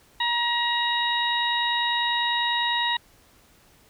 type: harmonic tone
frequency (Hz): 950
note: A#5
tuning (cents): +33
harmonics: 1 / 2 / 3 / 4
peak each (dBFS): -26 / -27 / -32 / -26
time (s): 0.2-2.97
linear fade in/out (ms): 5
effects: pink hiss -57 dBFS RMS until 3.89 s